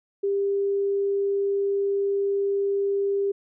sine tone, 398.1 Hz, G4, 27 cents sharp, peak -21 dBFS, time 0.23-3.32 s, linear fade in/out 10 ms, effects none

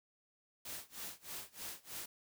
white noise with tremolo, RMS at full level -44 dBFS, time 0.65-2.06 s, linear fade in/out 5 ms, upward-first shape sine, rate 3.2 Hz, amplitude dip 95%, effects none

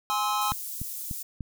square chord, Ab augmented, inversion none, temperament equal with one note detuned, 830.6 / 1046.5 / 1294.4 Hz, Ab5 / C6 / E6, 0 / 0 / -32 cents, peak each -30 dBFS, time 0.1-0.52 s, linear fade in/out 0 ms
white high-pass noise, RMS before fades -36 dBFS, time 0.41-1.23 s, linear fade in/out 10 ms, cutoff 8000 Hz, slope 12 dB/octave
click train, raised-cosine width 5 ms, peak -22 dBFS, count 4, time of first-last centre 0.52-1.408 s, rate 3.38 Hz
effects none

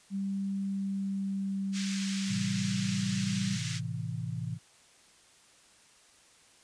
sine tone with pitch glide, 196 to 193.75 Hz, G3 to G3, 0 to -20 cents, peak -30 dBFS, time 0.1-3.59 s, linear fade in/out 50 ms, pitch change -20 cents, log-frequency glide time 0.56-2.79 s
white band-pass noise, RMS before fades -40 dBFS, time 1.72-3.81 s, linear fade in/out 50 ms, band 1600 to 6900 Hz, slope 24 dB/octave
sine chord, A minor, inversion none, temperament equal, 110 / 130.81 / 164.81 Hz, A2 / C3 / E3, 0 / 0 / 0 cents, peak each -37 dBFS, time 2.27-4.59 s, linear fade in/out 50 ms
effects white hiss -60 dBFS RMS until 6.63 s + resampled to 22050 Hz

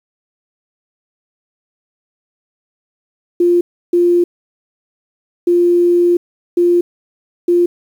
sine tone bursts at uneven times, 349.2 Hz, F4, in tune, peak -8 dBFS, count 5, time 3.4-3.61 / 3.93-4.24 / 5.47-6.17 / 6.57-6.81 / 7.48-7.66 s, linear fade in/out 5 ms, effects 7-bit

